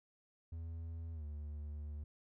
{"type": "tone with pitch glide", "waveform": "triangle", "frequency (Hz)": [82.41, 74.27], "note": ["E2", "D2"], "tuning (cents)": [0, 20], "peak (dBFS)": -40, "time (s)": [0.52, 2.04], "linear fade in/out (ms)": 5, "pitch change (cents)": -180, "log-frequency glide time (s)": [1.13, 1.25], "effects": []}